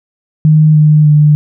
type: tone with pitch steps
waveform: sine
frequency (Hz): 154.6 / 152.12 / 149.68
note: D#3 / D#3 / D3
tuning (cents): -11 / -39 / +33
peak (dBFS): -3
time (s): 0.45-1.35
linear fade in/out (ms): 0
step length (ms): 300
effects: none